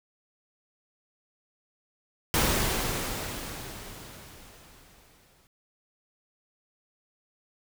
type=noise with exponential decay; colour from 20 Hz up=pink; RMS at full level=-23 dBFS; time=2.34-5.47 s; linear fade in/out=1 ms; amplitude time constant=680 ms; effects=none